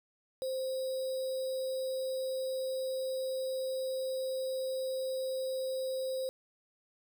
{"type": "tone with sample-and-hold", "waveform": "sine", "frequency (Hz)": 523, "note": "C5", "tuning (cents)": -1, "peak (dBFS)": -32, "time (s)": [0.42, 6.29], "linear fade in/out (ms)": 0, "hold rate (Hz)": 4410, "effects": []}